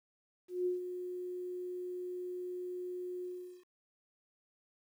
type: tone with ADSR envelope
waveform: sine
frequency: 360.8 Hz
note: F#4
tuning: 44 cents flat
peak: -29 dBFS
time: 0.48-3.65 s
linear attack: 180 ms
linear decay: 140 ms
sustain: -9 dB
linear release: 410 ms
effects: 11-bit